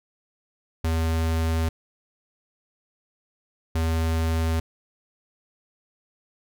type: tone pair in turn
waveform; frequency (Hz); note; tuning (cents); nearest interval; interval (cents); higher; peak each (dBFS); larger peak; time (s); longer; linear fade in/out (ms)
square; 81.3 / 81.3; E2 / E2; -23 / -23; unison; 0; neither; -22; neither; 0.84-1.69 / 3.75-4.6; neither; 5
effects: none